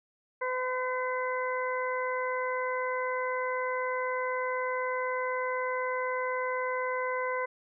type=harmonic tone; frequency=508 Hz; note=B4; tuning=49 cents sharp; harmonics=1 / 2 / 3 / 4; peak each=-32 / -33 / -38 / -37 dBFS; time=0.41-7.46 s; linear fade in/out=10 ms; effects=none